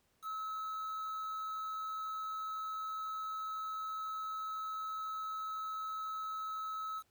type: tone with quantisation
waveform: triangle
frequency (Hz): 1293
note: E6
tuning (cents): -34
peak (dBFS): -36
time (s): 0.22-7.03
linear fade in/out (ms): 50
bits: 9
effects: pink hiss -75 dBFS RMS until 7.1 s

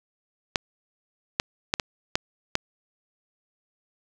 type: clicks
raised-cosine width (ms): 0.2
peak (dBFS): -4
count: 6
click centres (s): 0.558 / 1.399 / 1.739 / 1.798 / 2.155 / 2.554
effects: none

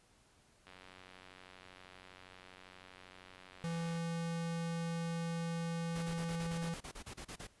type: click train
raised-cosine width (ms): 0.3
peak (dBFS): -38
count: 307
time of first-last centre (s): 0.67-3.975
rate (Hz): 92.6
type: tone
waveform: square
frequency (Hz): 167.2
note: E3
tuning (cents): +25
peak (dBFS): -37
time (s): 3.64-6.74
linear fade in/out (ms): 0
type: noise bursts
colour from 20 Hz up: pink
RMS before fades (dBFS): -47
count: 14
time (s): 5.95-7.472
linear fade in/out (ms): 10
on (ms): 79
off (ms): 32
effects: pink hiss -68 dBFS RMS until 7.6 s + resampled to 24000 Hz

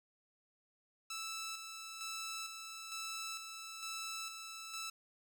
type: tone with tremolo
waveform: 10% pulse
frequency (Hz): 1318.5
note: E6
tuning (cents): 0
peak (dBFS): -33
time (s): 1.1-4.9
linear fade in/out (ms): 5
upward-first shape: square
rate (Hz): 1.1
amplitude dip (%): 45
effects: none

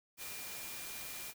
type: tone in noise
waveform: sine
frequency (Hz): 2400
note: D7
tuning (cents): +37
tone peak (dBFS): -52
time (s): 0.17-1.34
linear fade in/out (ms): 50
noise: white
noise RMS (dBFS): -45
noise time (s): 0.17-1.34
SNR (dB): -10
effects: none

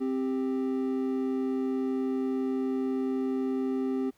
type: tone pair together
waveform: triangle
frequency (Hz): 262.1 / 394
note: C4 / G4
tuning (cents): +3 / +9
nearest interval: perfect fifth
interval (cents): 706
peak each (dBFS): -26 / -30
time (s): 0-4.11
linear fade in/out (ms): 20
effects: pink hiss -67 dBFS RMS until 4.17 s

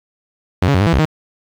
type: tone with pitch steps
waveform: sawtooth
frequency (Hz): 91.6 / 141 / 91.8 / 102.7 / 166.7 / 66.1 / 156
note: F#2 / C#3 / F#2 / G#2 / E3 / C2 / D#3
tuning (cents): -17 / +30 / -13 / -19 / +20 / +18 / +5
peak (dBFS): -7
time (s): 0.62-1.054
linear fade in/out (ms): 5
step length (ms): 62
effects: low-pass 4000 Hz 12 dB/octave + 7-bit

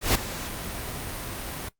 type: noise with ADSR envelope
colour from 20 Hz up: pink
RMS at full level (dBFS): -20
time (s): 0.01-1.69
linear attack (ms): 140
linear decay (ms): 8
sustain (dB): -14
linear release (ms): 8
effects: noise-tail reverb RT60 0.1 s tail -17 dB re dry + Opus 48 kbps

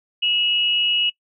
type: tone pair together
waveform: sine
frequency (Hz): 2634 / 2906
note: E7 / F#7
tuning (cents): -2 / -32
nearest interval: major second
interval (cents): 170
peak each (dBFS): -25 / -18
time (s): 0.22-1.1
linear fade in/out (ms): 10
effects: noise-tail reverb RT60 0.1 s tail -20 dB re dry

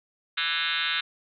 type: tone with frequency modulation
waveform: sine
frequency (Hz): 2622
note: E7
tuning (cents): -10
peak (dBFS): -24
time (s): 0.37-1.01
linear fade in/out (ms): 10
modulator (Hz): 162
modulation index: 8
effects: none

